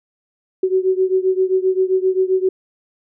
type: beating tone pair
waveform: sine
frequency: 372.9 / 380.5 Hz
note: F#4 / F#4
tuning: +14 / +48 cents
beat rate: 7.6 Hz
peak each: -16 / -18 dBFS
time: 0.63-2.49 s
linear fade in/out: 5 ms
effects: none